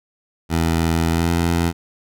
15% pulse tone with pitch glide, 82.41 to 84.82 Hz, E2 to E2, 0 to +50 cents, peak -10 dBFS, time 0.49-1.73 s, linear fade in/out 50 ms, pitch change +50 cents, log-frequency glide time 1.09-1.31 s, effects none

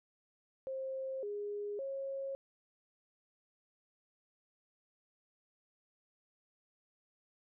sine tone with pitch steps, 530 / 411.7 / 544 Hz, C5 / G#4 / C#5, +22 / -15 / -33 cents, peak -37 dBFS, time 0.67-2.35 s, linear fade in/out 0 ms, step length 560 ms, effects none

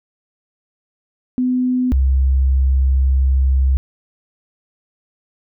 sine tone pair in turn, 252.1 / 66.29 Hz, B3 / C2, +36 / +23 cents, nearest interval octave + major seventh, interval 2313 cents, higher first, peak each -14 / -11 dBFS, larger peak second, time 1.38-1.92 / 1.92-3.77 s, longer second, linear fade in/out 0 ms, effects none

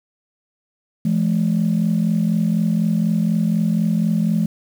sine tone pair together, 169.53 / 213.6 Hz, E3 / G#3, +49 / +49 cents, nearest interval major third, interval 400 cents, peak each -17 dBFS, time 1.05-4.46 s, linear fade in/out 5 ms, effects tanh soft clip ceiling -10 dBFS + 7-bit

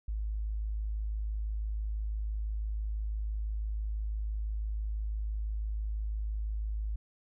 sine tone, 53 Hz, G#1, 36 cents sharp, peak -31 dBFS, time 0.08-6.96 s, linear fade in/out 5 ms, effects none

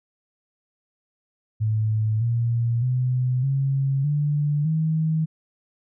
sine tone with pitch steps, 108.9 / 117.39 / 126.55 / 136.42 / 147.05 / 158.52 Hz, A2 / A#2 / B2 / C#3 / D3 / D#3, -17 / +13 / +43 / -27 / +3 / +33 cents, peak -19 dBFS, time 1.6-5.26 s, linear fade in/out 20 ms, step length 610 ms, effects none

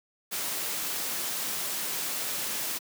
white noise, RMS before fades -32 dBFS, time 0.31-2.79 s, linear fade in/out 20 ms, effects high-pass 150 Hz 12 dB/octave

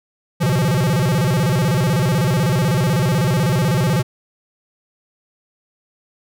square tone with vibrato, 145.9 Hz, D3, 11 cents flat, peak -15 dBFS, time 0.4-4.03 s, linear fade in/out 20 ms, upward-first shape square, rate 16 Hz, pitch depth 290 cents each way, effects none

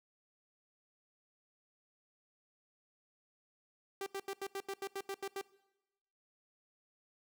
sawtooth tone bursts, 392 Hz, G4, in tune, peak -34 dBFS, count 11, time 4.01-5.413 s, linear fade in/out 2 ms, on 53 ms, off 82 ms, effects noise-tail reverb RT60 1.0 s tail -21 dB re dry

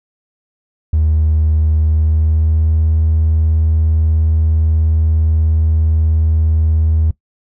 triangle tone with pitch glide, 77.78 to 79.23 Hz, D#2 to D#2, 0 to +32 cents, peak -7 dBFS, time 0.93-7.11 s, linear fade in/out 5 ms, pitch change +32 cents, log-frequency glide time 1.79-2.72 s, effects noise-tail reverb RT60 0.1 s tail -21 dB re dry + tanh soft clip ceiling -5 dBFS

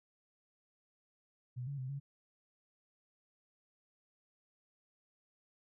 sine tone with pitch steps, 124.3 / 141 / 129.4 / 139.8 Hz, B2 / C#3 / C3 / C#3, +12 / +30 / -19 / +15 cents, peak -38 dBFS, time 1.56-2 s, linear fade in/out 20 ms, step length 110 ms, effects none

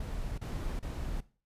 brown noise bursts, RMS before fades -36 dBFS, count 3, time 0-1.206 s, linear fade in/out 5 ms, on 380 ms, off 33 ms, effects noise-tail reverb RT60 0.4 s tail -19 dB re dry + resampled to 32000 Hz

